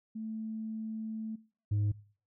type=tone pair in turn; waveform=sine; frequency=220 / 103.64 Hz; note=A3 / G#2; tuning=0 / -3 cents; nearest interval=octave + minor second; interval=1303 cents; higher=first; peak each=-36 / -24 dBFS; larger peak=second; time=0.15-1.36 / 1.71-1.92 s; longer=first; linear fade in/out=10 ms; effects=noise-tail reverb RT60 0.4 s tail -20 dB re dry + tanh soft clip ceiling -26 dBFS